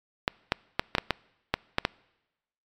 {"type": "clicks", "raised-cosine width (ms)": 0.3, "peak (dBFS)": -6, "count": 9, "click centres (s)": [0.279, 0.521, 0.795, 0.951, 0.983, 1.107, 1.54, 1.784, 1.851], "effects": ["noise-tail reverb RT60 1.0 s tail -25 dB re dry", "MP3 96 kbps"]}